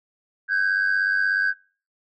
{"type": "tone pair together", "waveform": "sine", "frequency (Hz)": [1529.4, 1626], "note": ["G6", "G#6"], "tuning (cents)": [-43, -37], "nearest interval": "minor second", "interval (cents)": 106, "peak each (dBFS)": -20, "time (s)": [0.48, 1.54], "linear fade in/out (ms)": 50, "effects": ["noise-tail reverb RT60 0.4 s tail -24 dB re dry", "tanh soft clip ceiling -15 dBFS"]}